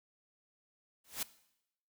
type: noise with exponential growth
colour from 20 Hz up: white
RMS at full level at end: -32 dBFS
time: 1.04-1.23 s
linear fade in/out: 5 ms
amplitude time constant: 41 ms
effects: noise-tail reverb RT60 0.8 s tail -18 dB re dry